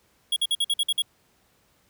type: tone bursts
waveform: square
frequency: 3322 Hz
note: G#7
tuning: in tune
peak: -21 dBFS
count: 8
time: 0.32-1.021 s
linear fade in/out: 5 ms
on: 43 ms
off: 51 ms
effects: pink hiss -64 dBFS RMS until 1.89 s + high-pass 60 Hz 12 dB/octave